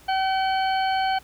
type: harmonic tone with a mistuned harmonic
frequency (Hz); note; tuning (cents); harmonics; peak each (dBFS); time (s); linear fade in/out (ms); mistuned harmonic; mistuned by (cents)
764; G5; -45; 1 / 2 / 3 / 4 / 6; -21 / -30 / -35 / -33 / -37; 0.08-1.19; 10; 6; -77
effects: added 60 Hz sine -52 dBFS peak until 1.23 s + pink hiss -52 dBFS RMS until 1.23 s